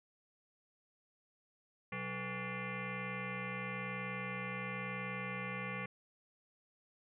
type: tone with frequency modulation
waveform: sine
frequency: 1133 Hz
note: C#6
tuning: 37 cents sharp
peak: -38 dBFS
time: 1.92-5.86 s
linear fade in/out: 5 ms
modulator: 315 Hz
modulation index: 4.3
effects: none